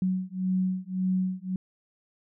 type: beating tone pair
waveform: sine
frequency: 185 / 186.8 Hz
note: F#3 / F#3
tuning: 0 / +17 cents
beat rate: 1.8 Hz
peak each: -28 dBFS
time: 0.02-1.56 s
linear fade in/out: 2 ms
effects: none